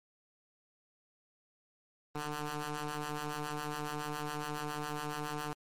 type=ring-modulated tone; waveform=10% pulse; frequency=148.6 Hz; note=D3; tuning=21 cents sharp; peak=-25 dBFS; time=2.15-5.53 s; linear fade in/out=2 ms; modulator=598 Hz; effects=MP3 64 kbps